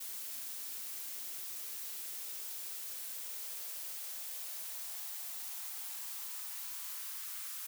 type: noise with high-pass filter sweep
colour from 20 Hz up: blue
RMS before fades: -43 dBFS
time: 0-7.67 s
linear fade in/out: 10 ms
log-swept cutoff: 210 to 1200 Hz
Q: 2.1
effects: none